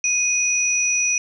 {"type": "tone pair together", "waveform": "sine", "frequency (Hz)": [2489, 5870], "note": ["D#7", "F#8"], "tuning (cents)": [0, -15], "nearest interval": "octave + minor third", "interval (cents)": 1485, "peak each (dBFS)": [-21, -19], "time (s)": [0.04, 1.18], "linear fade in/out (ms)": 2, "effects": []}